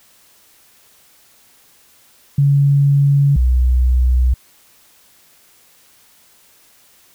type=tone pair in turn; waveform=sine; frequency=141 / 62.57 Hz; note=C#3 / B1; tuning=+30 / +23 cents; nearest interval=octave + major second; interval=1407 cents; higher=first; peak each=-9 / -10 dBFS; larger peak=first; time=2.38-3.36 / 3.36-4.34 s; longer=neither; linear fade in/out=5 ms; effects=white hiss -51 dBFS RMS until 7.14 s